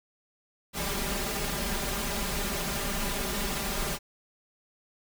pink noise with comb filter, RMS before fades -31 dBFS, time 0.73-3.99 s, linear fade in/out 50 ms, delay 5 ms, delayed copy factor +0.95, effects none

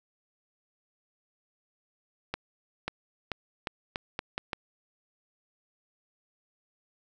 accelerating click train, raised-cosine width 0.3 ms, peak -15 dBFS, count 8, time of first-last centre 2.34-4.532 s, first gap 540 ms, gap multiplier 0.81, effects none

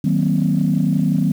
sine chord, C half-diminished seventh, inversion first, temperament just, 156.98 / 188.37 / 235.5 / 261.6 Hz, Eb3 / Gb3 / Bb3 / C4, +16 / +31 / +18 / 0 cents, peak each -18 / -18 / -21 / -21 dBFS, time 0.04-1.32 s, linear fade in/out 5 ms, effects tanh soft clip ceiling -6 dBFS + 7-bit

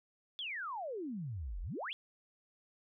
sine exponential two-way sweep, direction down then up, 3520 to 39 to 3520 Hz, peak -38 dBFS, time 0.39-1.93 s, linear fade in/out 0 ms, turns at 1.61 s, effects none

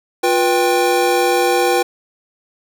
square tone cluster, 354.6 / 488.4 / 788 Hz, F4 / B4 / G5, +26 / -19 / +9 cents, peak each -18 dBFS, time 0.23-1.83 s, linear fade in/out 10 ms, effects none

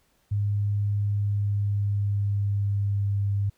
sine tone with pitch glide, 102.3 to 100.37 Hz, G#2 to G2, -26 to +41 cents, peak -22 dBFS, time 0.31-3.5 s, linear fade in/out 10 ms, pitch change -33 cents, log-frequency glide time 1.04-3.18 s, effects pink hiss -67 dBFS RMS until 3.57 s

